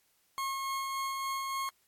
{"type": "tone with tremolo", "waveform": "40% pulse", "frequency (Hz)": 1083, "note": "C#6", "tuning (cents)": -41, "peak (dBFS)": -31, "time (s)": [0.38, 1.69], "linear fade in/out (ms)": 0, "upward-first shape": "sine", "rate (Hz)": 3.5, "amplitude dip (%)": 25, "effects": ["white hiss -71 dBFS RMS until 1.87 s", "AAC 64 kbps"]}